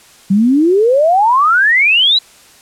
sine exponential sweep, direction up, 186.3 to 4043 Hz, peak -7 dBFS, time 0.3-2.19 s, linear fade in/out 10 ms, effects white hiss -43 dBFS RMS until 2.61 s + low-pass 10000 Hz 12 dB/octave

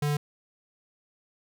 square tone, 146.83 Hz, D3, in tune, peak -25 dBFS, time 0.02-0.17 s, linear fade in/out 5 ms, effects none

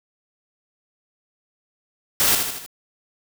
white noise with echo, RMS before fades -18 dBFS, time 2.2-2.35 s, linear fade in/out 0 ms, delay 78 ms, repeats 4, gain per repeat -5 dB, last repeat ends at 2.662 s, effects none

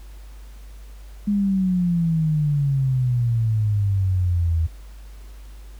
sine exponential sweep, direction down, 207.5 to 79.8 Hz, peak -17 dBFS, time 1.27-4.67 s, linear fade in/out 10 ms, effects added 50 Hz sine -37 dBFS peak until 5.79 s + pink hiss -53 dBFS RMS until 5.79 s

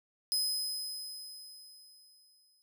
sawtooth tone with exponential decay, 5050 Hz, D#8, 25 cents sharp, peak -25 dBFS, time 0.32-2.62 s, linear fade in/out 0 ms, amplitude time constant 500 ms, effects none

